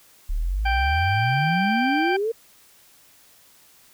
sine exponential sweep, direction up, 34.65 to 468.1 Hz, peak -21 dBFS, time 0.29-2.32 s, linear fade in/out 10 ms
harmonic tone, 784 Hz, G5, in tune, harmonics 1 / 2 / 3 / 4 / 6, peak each -23 / -26 / -29 / -35 / -39 dBFS, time 0.65-2.17 s, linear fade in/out 10 ms
effects white hiss -54 dBFS RMS until 3.93 s

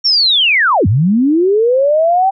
sine linear two-way sweep, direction down then up, 5588 to 87.31 to 786 Hz, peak -8 dBFS, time 0.04-2.31 s, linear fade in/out 20 ms, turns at 0.87 s, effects none

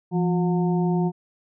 harmonic tone with a mistuned harmonic, 180 Hz, F#3, 47 cents flat, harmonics 1 / 2 / 4 / 5, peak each -20 / -26 / -32 / -34 dBFS, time 0.11-1.12 s, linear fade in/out 50 ms, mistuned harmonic 1, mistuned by -84 cents, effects none

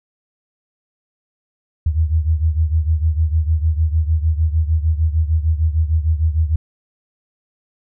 sine beating tone pair, 77.7 / 84.3 Hz, D#2 / E2, -2 / +39 cents, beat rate 6.6 Hz, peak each -15 / -19 dBFS, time 1.86-6.56 s, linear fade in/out 5 ms, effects none

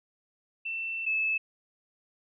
sine tone pair in turn, 2679 / 2610 Hz, E7 / E7, +27 / -18 cents, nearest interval unison, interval 45 cents, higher first, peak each -31 / -25 dBFS, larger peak second, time 0.65-1.06 / 1.06-1.38 s, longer first, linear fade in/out 10 ms, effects none

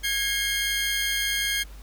sawtooth tone cluster, 1646 / 2149 / 3191 Hz, G#6 / C7 / G7, -16 / +46 / +30 cents, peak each -25 dBFS, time 0.03-1.64 s, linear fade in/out 20 ms, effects added 50 Hz sine -40 dBFS peak until 1.82 s + pink hiss -52 dBFS RMS until 1.82 s

